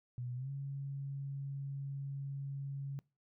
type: tone with pitch glide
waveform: sine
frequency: 123.47 to 138.59 Hz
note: B2 to C#3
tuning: 0 to 0 cents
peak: -38 dBFS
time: 0.18-2.99 s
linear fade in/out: 0 ms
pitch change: +200 cents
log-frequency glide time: 0.35-0.5 s
effects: noise-tail reverb RT60 0.3 s tail -24 dB re dry